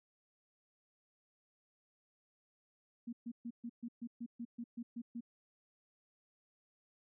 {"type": "tone bursts", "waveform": "sine", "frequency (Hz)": 236.1, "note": "A#3", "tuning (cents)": 22, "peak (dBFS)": -40, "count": 12, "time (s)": [3.07, 5.208], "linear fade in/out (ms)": 10, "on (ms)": 59, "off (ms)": 130, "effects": []}